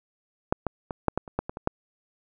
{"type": "clicks", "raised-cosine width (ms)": 1, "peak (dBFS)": [-7, -12, -17, -6, -11, -27, -11, -18, -21, -8], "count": 10, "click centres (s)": [0.525, 0.667, 0.908, 1.083, 1.176, 1.278, 1.39, 1.495, 1.571, 1.674], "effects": []}